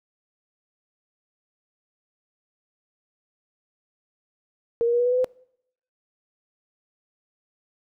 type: tone with pitch steps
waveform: sine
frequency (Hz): 466.2 / 473 / 479.9 / 486.8 / 493.9 / 501.1 / 508.4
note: A#4 / A#4 / B4 / B4 / B4 / B4 / C5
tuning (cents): 0 / +25 / -50 / -25 / 0 / +25 / -50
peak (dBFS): -18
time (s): 4.81-5.244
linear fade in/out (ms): 0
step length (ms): 62
effects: noise-tail reverb RT60 0.7 s tail -24 dB re dry